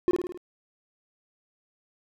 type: tone with echo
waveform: triangle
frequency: 357.1 Hz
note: F4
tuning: 39 cents sharp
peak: -16 dBFS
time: 0.08-0.11 s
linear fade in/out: 0 ms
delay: 53 ms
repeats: 5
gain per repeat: -4 dB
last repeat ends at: 0.375 s
effects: none